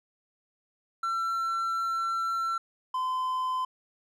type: tone pair in turn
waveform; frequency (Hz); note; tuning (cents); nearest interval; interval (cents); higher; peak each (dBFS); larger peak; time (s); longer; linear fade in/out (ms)
triangle; 1349 / 1024.5; E6 / C6; +40 / -37; perfect fourth; 477; first; -25; neither; 1.03-2.58 / 2.94-3.65; first; 5
effects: none